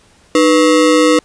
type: ring-modulated tone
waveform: square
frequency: 399.6 Hz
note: G4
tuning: 33 cents sharp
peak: -5 dBFS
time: 0.35-1.19 s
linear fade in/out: 2 ms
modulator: 92.6 Hz
effects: pink hiss -49 dBFS RMS until 1.24 s + resampled to 22050 Hz